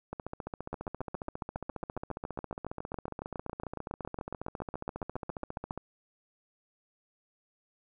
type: two click trains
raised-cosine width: 1 ms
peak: -23 / -22 dBFS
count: 84 / 37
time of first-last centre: 0.13-5.776 / 0.73-5.709 s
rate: 14.7 / 7.23 Hz
effects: none